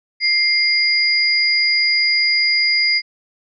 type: tone pair together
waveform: sine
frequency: 2100 / 4875 Hz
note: C7 / D#8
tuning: +6 / -36 cents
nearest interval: octave + minor third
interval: 1458 cents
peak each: -16 dBFS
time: 0.2-3.02 s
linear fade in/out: 50 ms
effects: none